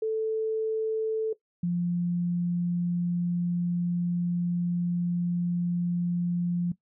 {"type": "tone pair in turn", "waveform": "sine", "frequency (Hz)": [440, 174.61], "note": ["A4", "F3"], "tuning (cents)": [0, 0], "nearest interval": "octave + major third", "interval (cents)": 1600, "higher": "first", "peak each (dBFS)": -24, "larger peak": "neither", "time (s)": [[0.02, 1.33], [1.63, 6.72]], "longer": "second", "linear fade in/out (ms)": 5, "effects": ["noise-tail reverb RT60 0.1 s tail -17 dB re dry"]}